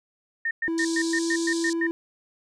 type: tone bursts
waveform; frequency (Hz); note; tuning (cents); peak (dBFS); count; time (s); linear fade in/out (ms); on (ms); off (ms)
sine; 1826; A#6; -36; -23; 9; 0.45-1.87; 5; 60; 110
type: tone with pitch glide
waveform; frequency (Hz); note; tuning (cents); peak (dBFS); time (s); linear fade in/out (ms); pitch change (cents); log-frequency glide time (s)
triangle; 329.6 to 333.2; E4 to E4; 0 to +19; -22; 0.68-1.91; 0; +19; 1.04-1.29
type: band-pass noise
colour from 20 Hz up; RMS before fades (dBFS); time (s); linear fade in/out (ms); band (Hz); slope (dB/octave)
pink; -35; 0.78-1.73; 0; 3800 to 8700; 48
effects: none